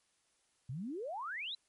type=exponential sweep; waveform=sine; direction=up; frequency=116.5 to 4104 Hz; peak=-38 dBFS; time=0.69-1.55 s; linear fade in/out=5 ms; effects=white hiss -75 dBFS RMS until 1.68 s + MP3 48 kbps